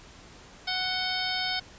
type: harmonic tone with a mistuned harmonic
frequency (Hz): 740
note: F#5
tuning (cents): 0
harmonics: 1 / 2 / 3 / 4 / 5 / 6 / 7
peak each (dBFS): -35 / -35 / -35 / -35 / -35 / -35 / -35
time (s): 0.67-1.6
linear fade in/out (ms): 10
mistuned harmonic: 4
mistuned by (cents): +85
effects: pink hiss -50 dBFS RMS until 1.78 s + resampled to 16000 Hz